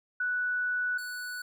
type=tone pair in turn; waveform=sine / square; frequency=1480 / 1480 Hz; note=F#6 / F#6; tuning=0 / 0 cents; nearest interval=unison; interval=0 cents; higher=neither; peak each=-27 / -36 dBFS; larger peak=first; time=0.2-0.98 / 0.98-1.42 s; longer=first; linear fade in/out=5 ms; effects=none